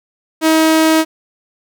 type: tone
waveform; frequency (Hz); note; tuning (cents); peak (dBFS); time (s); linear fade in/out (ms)
sawtooth; 318.4; D#4; +40; -5; 0.41-1.05; 50
effects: none

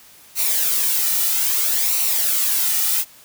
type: noise with flanger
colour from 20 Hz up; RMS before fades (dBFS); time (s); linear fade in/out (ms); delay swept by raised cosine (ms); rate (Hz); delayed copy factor
blue; -19; 0.35-3.05; 50; 0.59 to 1.89; 0.61; -0.55
effects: white hiss -47 dBFS RMS until 3.24 s

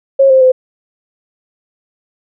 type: tone with pitch steps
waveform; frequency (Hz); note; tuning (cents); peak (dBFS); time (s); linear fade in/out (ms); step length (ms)
sine; 543 / 525 / 514; C#5 / C5 / C5; -36 / +6 / -31; -4; 0.19-0.52; 10; 110
effects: none

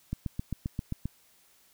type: click train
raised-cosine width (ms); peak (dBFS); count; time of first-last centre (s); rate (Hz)
5; -19; 8; 0.13-1.056; 7.56
effects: white hiss -63 dBFS RMS until 1.73 s

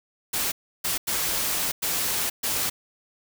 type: noise bursts at uneven times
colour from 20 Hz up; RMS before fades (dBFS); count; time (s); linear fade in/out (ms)
white; -26; 5; 0.33-0.52 / 0.84-0.98 / 1.07-1.72 / 1.82-2.3 / 2.43-2.7; 10
effects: none

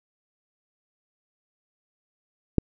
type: click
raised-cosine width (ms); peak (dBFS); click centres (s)
3; -5; 2.583
effects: none

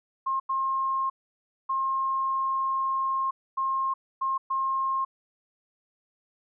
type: tone bursts at uneven times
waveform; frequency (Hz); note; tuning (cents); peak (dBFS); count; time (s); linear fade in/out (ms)
sine; 1068; C6; +35; -24; 6; 0.26-0.4 / 0.49-1.1 / 1.69-3.31 / 3.57-3.94 / 4.21-4.38 / 4.5-5.05; 10
effects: none

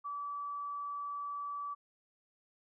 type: tone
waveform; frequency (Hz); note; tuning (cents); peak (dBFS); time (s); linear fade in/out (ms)
sine; 1152; D6; -34; -37; 0.04-1.75; 20
effects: none

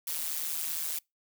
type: noise with amplitude modulation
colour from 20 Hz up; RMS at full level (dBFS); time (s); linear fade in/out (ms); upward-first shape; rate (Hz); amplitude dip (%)
blue; -30; 0.07-0.99; 5; sine; 159; 85
effects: noise-tail reverb RT60 0.2 s tail -26 dB re dry

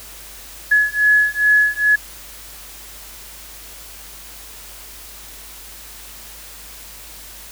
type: beating tone pair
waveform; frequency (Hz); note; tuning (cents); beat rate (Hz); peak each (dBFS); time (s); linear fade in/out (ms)
sine; 1695 / 1697.4; G#6 / G#6; +35 / +37; 2.4; -15; 0.71-1.96; 10
effects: added 50 Hz sine -44 dBFS peak until 7.51 s + white hiss -38 dBFS RMS until 7.51 s

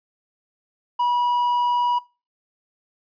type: tone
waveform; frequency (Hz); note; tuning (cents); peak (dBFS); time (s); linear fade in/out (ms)
triangle; 971; B5; -30; -16; 0.99-1.99; 10
effects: noise-tail reverb RT60 0.3 s tail -22 dB re dry + resampled to 11025 Hz

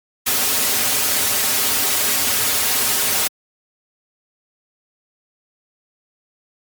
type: noise with comb filter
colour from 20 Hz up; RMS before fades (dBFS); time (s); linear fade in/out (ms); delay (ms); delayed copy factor
white; -18; 0.26-3.28; 10; 5.9; -0.85
effects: high-pass 100 Hz 12 dB/octave + MP3 96 kbps

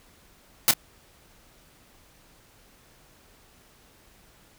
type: noise with echo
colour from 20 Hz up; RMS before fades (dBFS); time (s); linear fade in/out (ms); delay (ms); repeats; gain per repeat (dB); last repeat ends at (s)
white; -17; 0.68-0.71; 0; 27; 1; -12; 0.737
effects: pink hiss -57 dBFS RMS until 4.58 s

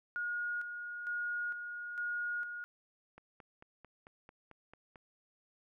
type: tone with tremolo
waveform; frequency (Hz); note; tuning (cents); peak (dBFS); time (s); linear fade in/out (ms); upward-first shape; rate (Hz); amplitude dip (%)
sine; 1437; F6; +49; -34; 0.16-2.64; 0; square; 1.1; 50
type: click train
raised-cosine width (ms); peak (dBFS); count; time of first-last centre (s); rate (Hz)
0.5; -38; 9; 3.18-4.958; 4.5
effects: none

